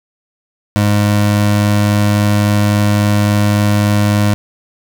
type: tone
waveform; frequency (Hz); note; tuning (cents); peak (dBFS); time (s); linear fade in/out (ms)
25% pulse; 103.6; G#2; -4; -6; 0.76-4.34; 0
effects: none